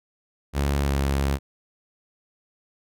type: tone with pitch glide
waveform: sawtooth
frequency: 70.4 to 69.11 Hz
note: C#2 to C#2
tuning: +27 to -5 cents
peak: -17 dBFS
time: 0.53-1.39 s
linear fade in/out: 50 ms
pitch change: -32 cents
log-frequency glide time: 0.83-0.92 s
effects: none